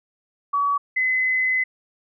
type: tone pair in turn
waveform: sine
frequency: 1136 / 2031 Hz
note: C#6 / B6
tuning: +42 / +48 cents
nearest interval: minor seventh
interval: 1006 cents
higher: second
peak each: -18 dBFS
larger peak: neither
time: 0.53-0.78 / 0.96-1.64 s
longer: second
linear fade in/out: 10 ms
effects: none